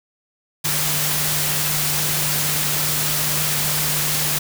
sine tone in noise, 150.4 Hz, D3, 42 cents sharp, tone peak -28 dBFS, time 0.64-4.39 s, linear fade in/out 10 ms, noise white, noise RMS -21 dBFS, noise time 0.64-4.39 s, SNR -10 dB, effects none

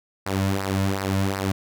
sawtooth tone with flanger, 97 Hz, G2, 18 cents flat, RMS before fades -24 dBFS, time 0.26-1.52 s, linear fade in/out 5 ms, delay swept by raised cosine 0.29 to 2.59 ms, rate 2.7 Hz, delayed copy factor -0.7, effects none

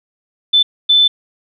sine tone bursts at uneven times, 3520 Hz, A7, in tune, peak -7 dBFS, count 2, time 0.53-0.63 / 0.89-1.08 s, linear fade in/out 10 ms, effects none

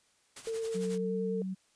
white noise with tremolo, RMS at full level -44 dBFS, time 0.36-0.98 s, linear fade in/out 5 ms, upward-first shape sine, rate 11 Hz, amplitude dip 65%
sine tone with vibrato, 449.7 Hz, A4, 38 cents sharp, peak -32 dBFS, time 0.47-1.42 s, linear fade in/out 2 ms, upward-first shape square, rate 9.5 Hz, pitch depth 10 cents each way
sine tone with pitch glide, 185 to 188.45 Hz, F#3 to F#3, 0 to +32 cents, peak -33 dBFS, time 0.74-1.55 s, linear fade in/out 20 ms, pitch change +32 cents, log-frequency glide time 0.98-1.15 s
effects white hiss -69 dBFS RMS until 1.75 s + resampled to 22050 Hz

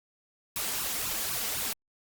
white noise with flanger, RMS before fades -32 dBFS, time 0.56-1.73 s, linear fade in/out 2 ms, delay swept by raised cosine 0.71 to 4.51 ms, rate 3.9 Hz, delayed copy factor +0.9, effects Opus 48 kbps

